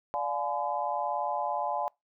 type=chord; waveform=sine; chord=D diminished seventh; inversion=none; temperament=just; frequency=587.3 / 704.8 / 845.8 / 1014.9 Hz; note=D5 / F5 / Ab5 / Cb6; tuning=0 / +16 / +31 / +47 cents; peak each=-35 / -34 / -32 / -35 dBFS; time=0.14-1.88 s; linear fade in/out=0 ms; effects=noise-tail reverb RT60 0.2 s tail -26 dB re dry